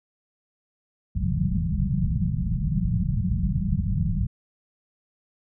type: low-pass noise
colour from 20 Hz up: white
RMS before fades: -24 dBFS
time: 1.15-4.27 s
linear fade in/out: 10 ms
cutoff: 200 Hz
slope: 96 dB/octave
effects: none